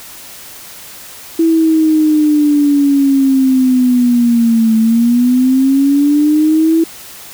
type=linear two-way sweep; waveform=sine; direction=down then up; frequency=329.6 to 221.1 to 329.6 Hz; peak=-7 dBFS; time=1.39-6.84 s; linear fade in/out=5 ms; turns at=4.77 s; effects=white hiss -33 dBFS RMS until 7.33 s